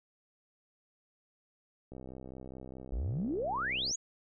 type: click train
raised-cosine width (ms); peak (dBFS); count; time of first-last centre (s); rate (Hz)
2; -33; 130; 1.92-3.911; 64.8
type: exponential sweep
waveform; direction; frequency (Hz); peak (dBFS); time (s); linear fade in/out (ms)
sine; up; 45.29 to 7040; -31; 2.92-3.96; 10
effects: none